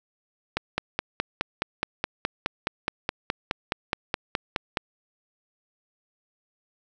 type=click train; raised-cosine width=0.3 ms; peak=-8 dBFS; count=21; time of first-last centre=0.57-4.772 s; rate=4.76 Hz; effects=none